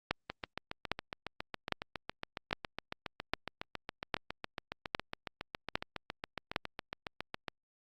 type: two click trains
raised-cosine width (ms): 0.3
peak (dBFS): -13 / -21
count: 9 / 53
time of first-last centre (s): 0.11-6.562 / 0.3-7.482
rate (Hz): 1.24 / 7.24
effects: Opus 48 kbps